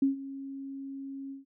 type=tone with ADSR envelope; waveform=sine; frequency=272.8 Hz; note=C#4; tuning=28 cents flat; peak=-20 dBFS; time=0.02-1.45 s; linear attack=5 ms; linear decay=130 ms; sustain=-17 dB; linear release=140 ms; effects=none